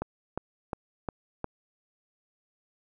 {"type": "click train", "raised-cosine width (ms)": 1, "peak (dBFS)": -17, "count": 5, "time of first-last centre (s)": [0.02, 1.443], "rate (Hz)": 2.81, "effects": []}